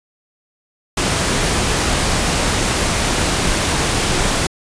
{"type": "noise", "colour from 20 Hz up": "pink", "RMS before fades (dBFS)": -17, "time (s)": [0.97, 4.47], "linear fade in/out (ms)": 5, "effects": ["resampled to 22050 Hz"]}